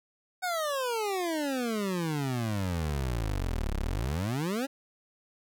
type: exponential two-way sweep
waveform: 25% pulse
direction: down then up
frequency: 751 to 32.7 to 286.5 Hz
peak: -25 dBFS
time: 0.42-4.67 s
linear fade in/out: 20 ms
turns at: 3.78 s
effects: none